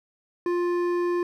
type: tone with hard clipping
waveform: sine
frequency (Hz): 350.6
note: F4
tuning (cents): +7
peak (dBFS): -24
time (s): 0.46-1.23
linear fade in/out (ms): 2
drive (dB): 10
effects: none